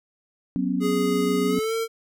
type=chord; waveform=sine; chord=F# suspended fourth; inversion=none; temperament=equal with one note detuned; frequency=185 / 246.9 / 273.5 Hz; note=F#3 / B3 / C#4; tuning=0 / 0 / -23 cents; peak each=-26 dBFS; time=0.56-1.59 s; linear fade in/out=0 ms
type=tone with pitch glide; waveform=square; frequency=415.3 to 452.9 Hz; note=G#4 to A#4; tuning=0 to -50 cents; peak=-24 dBFS; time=0.8-1.88 s; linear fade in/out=50 ms; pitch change=+150 cents; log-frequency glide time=1.46-1.74 s
effects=none